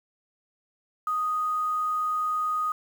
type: tone with quantisation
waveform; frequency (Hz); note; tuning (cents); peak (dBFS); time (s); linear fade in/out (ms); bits
sine; 1244.5; D#6; 0; -24; 1.07-2.72; 2; 8
effects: none